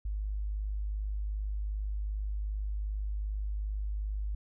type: tone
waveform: sine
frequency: 51.3 Hz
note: G#1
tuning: 21 cents flat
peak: -31 dBFS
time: 0.05-4.35 s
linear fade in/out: 5 ms
effects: none